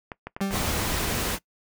clicks, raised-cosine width 0.5 ms, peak -19 dBFS, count 6, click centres 0.118 / 0.27 / 0.365 / 0.406 / 0.509 / 0.557 s
40% pulse tone with exponential decay, 196 Hz, G3, in tune, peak -21 dBFS, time 0.41-0.92 s, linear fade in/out 2 ms, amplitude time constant 110 ms
pink noise, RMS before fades -27 dBFS, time 0.5-1.39 s, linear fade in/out 50 ms
effects noise-tail reverb RT60 0.1 s tail -21 dB re dry

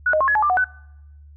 sine tone with pitch steps, 1468 / 620 / 1073 / 1690 / 856 / 1187 / 736 / 1503 Hz, F#6 / D#5 / C6 / G#6 / A5 / D6 / F#5 / F#6, -14 / -6 / +43 / +30 / -48 / +18 / -9 / +27 cents, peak -15 dBFS, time 0.06-0.644 s, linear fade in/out 5 ms, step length 73 ms, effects noise-tail reverb RT60 0.9 s tail -25 dB re dry + added 73 Hz sine -42 dBFS peak until 1.36 s

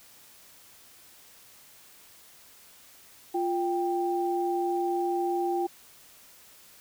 sine tone pair together, 349.2 / 787.1 Hz, F4 / G5, 0 / +7 cents, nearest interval octave + major second, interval 1407 cents, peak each -27 / -29 dBFS, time 3.34-5.67 s, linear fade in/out 10 ms, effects white hiss -54 dBFS RMS until 6.8 s

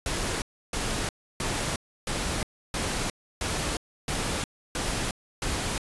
pink noise bursts, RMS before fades -29 dBFS, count 9, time 0.06-5.78 s, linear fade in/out 2 ms, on 360 ms, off 310 ms, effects resampled to 24000 Hz

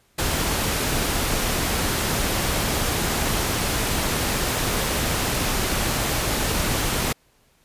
pink noise, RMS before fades -23 dBFS, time 0.18-7.13 s, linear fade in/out 10 ms, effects pink hiss -61 dBFS RMS until 7.64 s + resampled to 32000 Hz

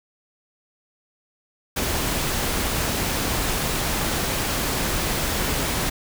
pink noise, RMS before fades -24 dBFS, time 1.76-5.9 s, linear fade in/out 10 ms, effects none

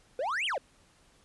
triangle exponential two-way sweep, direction up then down, 474.2 to 3295 to 477.5 Hz, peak -27 dBFS, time 0.19-0.58 s, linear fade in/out 2 ms, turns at 0.46 s, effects pink hiss -63 dBFS RMS until 1.24 s + resampled to 24000 Hz

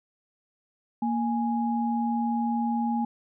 sine tone pair together, 233.1 / 830.7 Hz, A#3 / G#5, 0 / 0 cents, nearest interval octave + minor seventh, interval 2200 cents, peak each -25 / -29 dBFS, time 1.02-3.05 s, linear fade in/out 5 ms, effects none

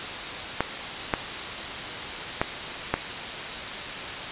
clicks, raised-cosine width 0.5 ms, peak -6 dBFS, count 4, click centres 0.606 / 1.138 / 2.415 / 2.94 s, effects white hiss -32 dBFS RMS until 4.31 s + resampled to 8000 Hz

